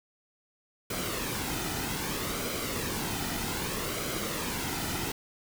pink noise with flanger, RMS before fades -33 dBFS, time 0.9-5.12 s, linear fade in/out 5 ms, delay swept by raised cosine 1.1 to 1.83 ms, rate 0.63 Hz, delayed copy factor -0.5, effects none

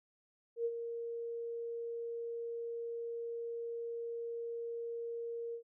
sine tone with ADSR envelope, 466.2 Hz, A#4, in tune, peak -30 dBFS, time 0.56-5.63 s, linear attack 92 ms, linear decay 50 ms, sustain -8 dB, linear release 91 ms, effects none

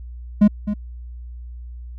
triangle tone with echo, 207.7 Hz, G#3, in tune, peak -6 dBFS, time 0.41-0.48 s, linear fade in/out 10 ms, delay 260 ms, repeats 1, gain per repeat -11 dB, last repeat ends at 0.74 s, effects added 60 Hz sine -32 dBFS peak until 1.98 s

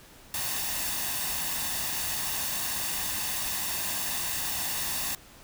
white noise with comb filter, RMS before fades -31 dBFS, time 0.34-5.15 s, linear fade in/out 2 ms, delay 1.1 ms, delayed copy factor +0.55, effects pink hiss -52 dBFS RMS until 5.43 s

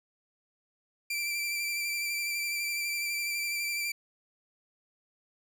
sawtooth tone with vibrato, 2349 Hz, D7, in tune, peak -27 dBFS, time 1.1-3.92 s, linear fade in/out 5 ms, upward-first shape square, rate 12 Hz, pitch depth 19 cents each way, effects none

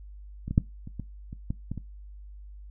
clicks, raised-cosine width 5 ms, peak -22 / -18 / -6 / -26 / -21 / -27 / -17 / -19 / -22 dBFS, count 9, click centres 0.48 / 0.51 / 0.579 / 0.874 / 0.997 / 1.329 / 1.505 / 1.716 / 1.777 s, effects noise-tail reverb RT60 0.2 s tail -20 dB re dry + added 50 Hz sine -42 dBFS peak until 2.7 s

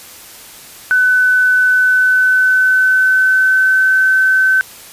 sine tone with pitch glide, 1504 to 1530.3 Hz, F#6 to G6, +28 to -42 cents, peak -8 dBFS, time 0.91-4.61 s, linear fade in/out 0 ms, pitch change +30 cents, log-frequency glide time 1.64-3.96 s, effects white hiss -36 dBFS RMS until 4.92 s + resampled to 32000 Hz

